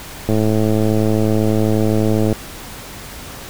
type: click train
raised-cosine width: 2 ms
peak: -4 dBFS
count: 221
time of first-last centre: 0.29-2.327 s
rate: 108 Hz
effects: pink hiss -33 dBFS RMS until 3.49 s